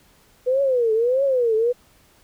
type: tone with vibrato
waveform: sine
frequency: 492.4 Hz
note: B4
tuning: 5 cents flat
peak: -16 dBFS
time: 0.46-1.73 s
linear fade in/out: 20 ms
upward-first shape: triangle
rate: 1.6 Hz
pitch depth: 230 cents each way
effects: pink hiss -56 dBFS RMS until 2.23 s